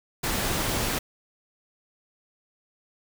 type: noise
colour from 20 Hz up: pink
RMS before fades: -27 dBFS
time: 0.23-0.99 s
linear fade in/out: 10 ms
effects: none